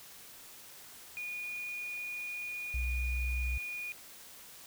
sine tone, 2447 Hz, D#7, 29 cents flat, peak -37 dBFS, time 1.17-3.92 s, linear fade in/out 0 ms
sine tone with pitch glide, 62 to 62.5 Hz, B1 to B1, +7 to +21 cents, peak -31 dBFS, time 2.74-3.58 s, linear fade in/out 5 ms, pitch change +14 cents, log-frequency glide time 3.04-3.2 s
effects white hiss -52 dBFS RMS until 4.66 s

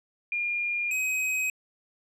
sine / square tone pair in turn, 2413 / 2527 Hz, D7 / D#7, +46 / +26 cents, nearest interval minor second, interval 80 cents, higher second, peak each -26 dBFS, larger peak neither, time 0.32-0.91 / 0.91-1.5 s, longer neither, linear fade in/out 2 ms, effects low-pass 12000 Hz 12 dB/octave

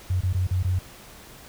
sine tone with dropouts, 91.7 Hz, F#2, 15 cents flat, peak -20 dBFS, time 0.1-0.79 s, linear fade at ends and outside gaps 5 ms, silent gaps 0.208-0.233 / 0.329-0.346 / 0.47-0.509 / 0.628-0.646 s, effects pink hiss -46 dBFS RMS until 1.48 s

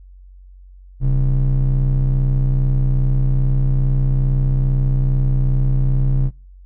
triangle ring-modulated tone, 81 Hz, E2, 30 cents flat, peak -8 dBFS, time 1-6.31 s, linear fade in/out 50 ms, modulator 49.8 Hz, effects noise-tail reverb RT60 0.3 s tail -24 dB re dry + added 46 Hz sine -39 dBFS peak until 6.65 s

